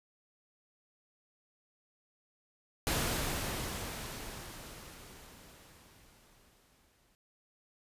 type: noise with exponential decay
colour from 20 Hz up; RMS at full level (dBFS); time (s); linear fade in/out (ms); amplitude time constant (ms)
pink; -31; 2.87-7.15; 0; 930
effects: resampled to 32000 Hz